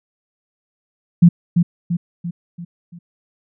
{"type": "tone with echo", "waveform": "sine", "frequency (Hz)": 172.3, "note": "F3", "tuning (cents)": -23, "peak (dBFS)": -4, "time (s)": [1.22, 1.29], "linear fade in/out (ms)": 10, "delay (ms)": 340, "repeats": 5, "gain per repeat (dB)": -6, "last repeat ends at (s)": 2.99, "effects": []}